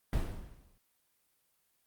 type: noise with exponential decay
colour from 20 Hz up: brown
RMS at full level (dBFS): -28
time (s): 0.13-0.78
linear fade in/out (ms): 2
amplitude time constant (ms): 140
effects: white hiss -75 dBFS RMS until 1.86 s + Opus 32 kbps